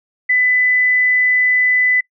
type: tone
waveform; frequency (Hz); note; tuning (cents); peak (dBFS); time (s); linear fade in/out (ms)
sine; 2000; B6; +21; -11; 0.29-2.01; 10
effects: noise-tail reverb RT60 0.1 s tail -23 dB re dry